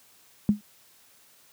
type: tone with exponential decay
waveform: sine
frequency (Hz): 207.7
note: G#3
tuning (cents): 0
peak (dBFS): -13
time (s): 0.49-0.61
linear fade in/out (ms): 0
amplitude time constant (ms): 26
effects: white hiss -58 dBFS RMS until 1.52 s + high-pass 60 Hz 12 dB/octave